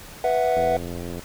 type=chord; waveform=triangle; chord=B suspended fourth; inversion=none; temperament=equal; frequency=493.9 / 659.3 / 740 Hz; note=B4 / E5 / F#5; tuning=0 / 0 / 0 cents; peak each=-21 dBFS; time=0.24-0.77 s; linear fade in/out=2 ms
type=click train; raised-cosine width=2 ms; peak=-20 dBFS; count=55; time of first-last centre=0.57-1.194 s; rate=86.6 Hz
effects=pink hiss -42 dBFS RMS until 1.24 s